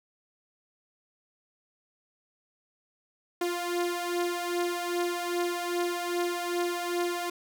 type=beating tone pair; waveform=sawtooth; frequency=349.2 / 351.7 Hz; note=F4 / F4; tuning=0 / +12 cents; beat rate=2.5 Hz; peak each=-26 / -29 dBFS; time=3.41-7.3 s; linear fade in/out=5 ms; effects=none